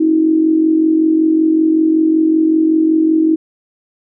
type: tone with amplitude modulation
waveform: sine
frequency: 318.5 Hz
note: D#4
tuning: 41 cents sharp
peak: -6 dBFS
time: 0-3.36 s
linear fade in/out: 10 ms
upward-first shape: sine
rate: 45.3 Hz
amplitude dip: 60%
effects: none